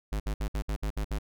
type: tone bursts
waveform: square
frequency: 52.1 Hz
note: G#1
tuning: 6 cents sharp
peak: -29 dBFS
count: 8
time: 0.12-1.186 s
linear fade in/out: 5 ms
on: 79 ms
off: 62 ms
effects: none